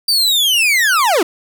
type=linear sweep; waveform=40% pulse; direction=down; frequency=4699 to 293.7 Hz; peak=-10 dBFS; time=0.08-1.23 s; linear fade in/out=5 ms; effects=none